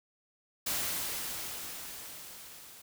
white noise with level ramp, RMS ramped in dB -32 to -52 dBFS, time 0.66-2.82 s, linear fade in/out 10 ms, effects none

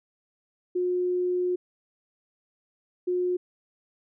sine tone pair in turn, 360 / 360 Hz, F#4 / F#4, -47 / -47 cents, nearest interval unison, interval 0 cents, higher neither, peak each -23 dBFS, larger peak neither, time 0.75-1.56 / 3.07-3.37 s, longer first, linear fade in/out 10 ms, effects none

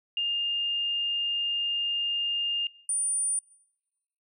sine tone pair in turn, 2816 / 9341 Hz, F7 / D9, +14 / -10 cents, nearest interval octave + major sixth, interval 2076 cents, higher second, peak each -25 dBFS, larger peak neither, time 0.17-2.67 / 2.89-3.39 s, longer first, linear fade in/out 2 ms, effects noise-tail reverb RT60 1.0 s tail -24 dB re dry

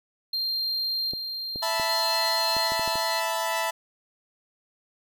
triangle tone with tremolo, 4186 Hz, C8, in tune, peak -24 dBFS, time 0.33-3.2 s, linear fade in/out 5 ms, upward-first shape square, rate 0.64 Hz, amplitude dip 45%
clicks, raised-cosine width 2 ms, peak -24 dBFS, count 8, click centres 1.135 / 1.559 / 1.798 / 2.567 / 2.72 / 2.795 / 2.877 / 2.956 s
sawtooth chord, E suspended fourth, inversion none, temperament equal, 659.3 / 880 / 987.8 Hz, E5 / A5 / B5, 0 / 0 / 0 cents, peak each -26 dBFS, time 1.62-3.71 s, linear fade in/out 10 ms
effects none

